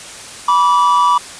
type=tone pair together; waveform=triangle; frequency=978 / 1157.2 Hz; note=B5 / D6; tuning=-17 / -26 cents; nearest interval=minor third; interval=291 cents; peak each=-10 dBFS; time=0.48-1.18 s; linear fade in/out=5 ms; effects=white hiss -32 dBFS RMS until 1.39 s + resampled to 22050 Hz